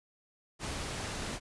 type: low-pass noise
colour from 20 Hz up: pink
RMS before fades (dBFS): -38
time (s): 0.59-1.4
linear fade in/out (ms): 50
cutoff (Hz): 9700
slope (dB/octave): 12
effects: resampled to 24000 Hz